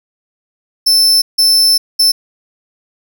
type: tone bursts at uneven times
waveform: 40% pulse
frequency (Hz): 5300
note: E8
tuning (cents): +9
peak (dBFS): -6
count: 3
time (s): 0.86-1.22 / 1.38-1.78 / 1.99-2.12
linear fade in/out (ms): 10
effects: 8-bit